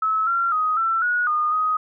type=tone with pitch steps; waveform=sine; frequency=1296 / 1372 / 1254 / 1340 / 1455 / 1223 / 1254 Hz; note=E6 / F6 / D#6 / E6 / F#6 / D#6 / D#6; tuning=-30 / -31 / +13 / +28 / -29 / -30 / +13 cents; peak=-18 dBFS; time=0.02-1.77 s; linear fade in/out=5 ms; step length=250 ms; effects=none